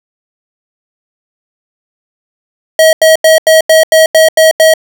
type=tone bursts; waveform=square; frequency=638 Hz; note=D#5; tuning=43 cents sharp; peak=-3 dBFS; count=9; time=2.79-4.738 s; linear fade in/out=2 ms; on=140 ms; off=86 ms; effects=none